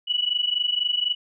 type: tone pair together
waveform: sine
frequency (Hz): 2933 / 2957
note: F#7 / F#7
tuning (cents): -16 / -2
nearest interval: unison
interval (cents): 14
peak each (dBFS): -24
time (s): 0.07-1.15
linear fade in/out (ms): 20
effects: none